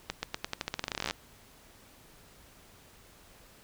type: accelerating click train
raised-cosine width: 0.2 ms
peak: -14 dBFS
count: 22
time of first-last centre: 0.1-1.109 s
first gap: 130 ms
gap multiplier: 0.88
effects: pink hiss -57 dBFS RMS until 3.63 s